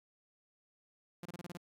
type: tone bursts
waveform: sawtooth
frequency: 174.5 Hz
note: F3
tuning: 1 cent flat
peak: -39 dBFS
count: 7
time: 1.23-1.573 s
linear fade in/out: 2 ms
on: 25 ms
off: 28 ms
effects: AAC 64 kbps